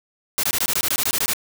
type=noise bursts; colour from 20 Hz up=white; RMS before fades=-21 dBFS; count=13; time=0.38-1.334 s; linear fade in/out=0 ms; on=54 ms; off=21 ms; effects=none